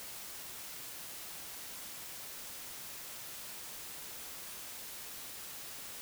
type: silence
effects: white hiss -46 dBFS RMS until 6.01 s